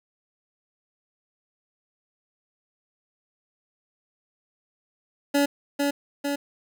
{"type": "tone with echo", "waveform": "25% pulse", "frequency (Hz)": 284.2, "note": "C#4", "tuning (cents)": 43, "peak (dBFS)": -15, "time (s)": [5.34, 5.46], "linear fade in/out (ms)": 10, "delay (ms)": 450, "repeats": 2, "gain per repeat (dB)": -3, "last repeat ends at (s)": 6.36, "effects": []}